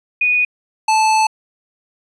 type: tone pair in turn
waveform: sine / square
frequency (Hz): 2472 / 874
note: D#7 / A5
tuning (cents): -12 / -12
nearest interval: octave + tritone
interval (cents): 1800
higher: first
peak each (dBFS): -12 / -12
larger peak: neither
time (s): 0.21-0.45 / 0.88-1.27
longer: second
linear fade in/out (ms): 5
effects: resampled to 22050 Hz